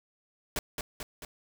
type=noise with echo; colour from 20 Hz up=pink; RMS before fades=-31 dBFS; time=0.56-0.59 s; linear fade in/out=2 ms; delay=220 ms; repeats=3; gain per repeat=-4 dB; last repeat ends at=1.25 s; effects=none